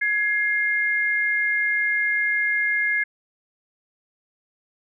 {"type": "tone pair together", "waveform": "sine", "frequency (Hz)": [1673.6, 2119], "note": ["G#6", "C7"], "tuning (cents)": [13, 21], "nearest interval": "major third", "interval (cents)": 408, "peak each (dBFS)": -22, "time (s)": [0.01, 3.04], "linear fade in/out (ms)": 10, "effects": []}